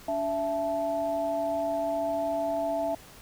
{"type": "tone cluster", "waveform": "sine", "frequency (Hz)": [286.8, 665, 872], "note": ["D4", "E5", "A5"], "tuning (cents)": [-41, 15, -16], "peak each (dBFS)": [-35, -27, -35], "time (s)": [0.08, 2.95], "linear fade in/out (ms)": 5, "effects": ["pink hiss -50 dBFS RMS until 3.21 s"]}